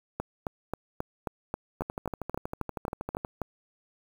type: two click trains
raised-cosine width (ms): 1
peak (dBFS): -16 / -19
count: 13 / 19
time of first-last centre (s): 0.2-3.417 / 1.82-3.249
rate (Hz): 3.73 / 12.6
effects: 7-bit